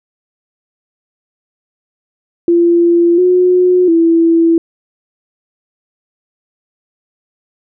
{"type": "tone with pitch steps", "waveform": "sine", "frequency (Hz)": [342.6, 362.5, 331.8], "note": ["F4", "F#4", "E4"], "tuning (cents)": [-33, -35, 11], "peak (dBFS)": -6, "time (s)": [2.48, 4.58], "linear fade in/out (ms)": 2, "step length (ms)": 700, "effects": []}